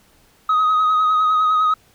sine tone with vibrato, 1259 Hz, D#6, 20 cents sharp, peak -11 dBFS, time 0.49-1.74 s, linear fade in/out 5 ms, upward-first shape sine, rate 9.9 Hz, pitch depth 27 cents each way, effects tanh soft clip ceiling -12 dBFS + pink hiss -55 dBFS RMS until 1.94 s

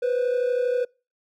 triangle tone pair together, 490.5 / 523 Hz, B4 / C5, -12 / -1 cents, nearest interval minor second, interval 111 cents, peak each -19 / -25 dBFS, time 0.02-0.85 s, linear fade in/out 10 ms, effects noise-tail reverb RT60 0.3 s tail -26 dB re dry + tanh soft clip ceiling -13 dBFS

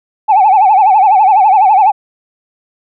sine tone with vibrato, 808 Hz, G#5, 48 cents flat, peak -3 dBFS, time 0.28-1.92 s, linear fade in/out 20 ms, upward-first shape sine, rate 12 Hz, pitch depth 150 cents each way, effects tanh soft clip ceiling -1 dBFS

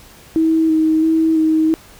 sine tone with vibrato, 318.9 Hz, D#4, 43 cents sharp, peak -11 dBFS, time 0.36-1.74 s, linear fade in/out 0 ms, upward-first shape square, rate 1.5 Hz, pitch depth 16 cents each way, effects pink hiss -43 dBFS RMS until 1.99 s

